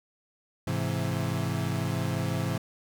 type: chord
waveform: 35% pulse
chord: Ab augmented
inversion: none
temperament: equal with one note detuned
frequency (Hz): 104.79 / 130.81 / 164.81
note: Ab2 / C3 / E3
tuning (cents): +16 / 0 / 0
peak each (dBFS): -30 / -30 / -30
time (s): 0.67-2.58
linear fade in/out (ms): 5
effects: none